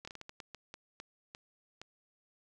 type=slowing click train; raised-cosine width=0.2 ms; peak=-28 dBFS; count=12; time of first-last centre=0.05-1.816 s; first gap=25 ms; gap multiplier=1.34; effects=none